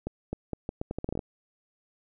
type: accelerating click train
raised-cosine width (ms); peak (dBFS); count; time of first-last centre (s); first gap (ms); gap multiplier
2; -18; 13; 0.07-1.192; 260; 0.78
effects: none